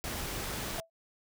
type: noise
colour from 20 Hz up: pink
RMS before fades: -37 dBFS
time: 0.04-0.8 s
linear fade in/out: 0 ms
type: tone with exponential decay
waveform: sine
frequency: 659.3 Hz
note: E5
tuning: in tune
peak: -34 dBFS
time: 0.78-0.9 s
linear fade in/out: 5 ms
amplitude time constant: 24 ms
effects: none